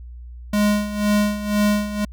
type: tone with tremolo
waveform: square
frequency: 207.7 Hz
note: G#3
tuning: in tune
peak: -15 dBFS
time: 0.53-2.05 s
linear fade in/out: 5 ms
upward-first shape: sine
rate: 2 Hz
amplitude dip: 75%
effects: added 60 Hz sine -34 dBFS peak until 2.12 s